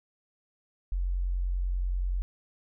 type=tone; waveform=sine; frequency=45.11 Hz; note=F#1; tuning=43 cents flat; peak=-26 dBFS; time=0.92-2.22 s; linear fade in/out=0 ms; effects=none